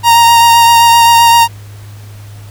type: tone with vibrato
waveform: 45% pulse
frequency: 932.3 Hz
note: A#5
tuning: in tune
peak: -3 dBFS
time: 0.03-1.48 s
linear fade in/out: 50 ms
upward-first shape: triangle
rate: 7.7 Hz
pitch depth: 18 cents each way
effects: added 103 Hz sine -28 dBFS peak until 2.5 s + pink hiss -40 dBFS RMS until 2.5 s